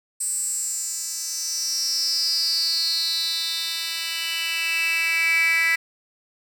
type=tone with high-pass filter sweep; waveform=10% pulse; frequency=329.6 Hz; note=E4; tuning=in tune; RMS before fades=-24 dBFS; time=0.2-5.76 s; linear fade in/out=10 ms; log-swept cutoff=8300 to 2100 Hz; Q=9; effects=none